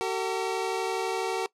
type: tone pair together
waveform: 25% pulse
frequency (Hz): 380.3 / 452.3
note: F#4 / A4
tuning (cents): +48 / +48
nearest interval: minor third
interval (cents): 300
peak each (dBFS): -26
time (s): 0.01-1.46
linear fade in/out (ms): 0
effects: noise-tail reverb RT60 0.1 s tail -20 dB re dry + low-pass 9000 Hz 12 dB/octave